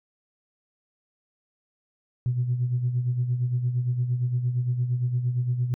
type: tone with tremolo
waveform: sine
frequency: 123.47 Hz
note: B2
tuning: in tune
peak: -19 dBFS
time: 2.26-5.74 s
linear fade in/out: 0 ms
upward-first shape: sine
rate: 8.7 Hz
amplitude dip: 60%
effects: tanh soft clip ceiling -16 dBFS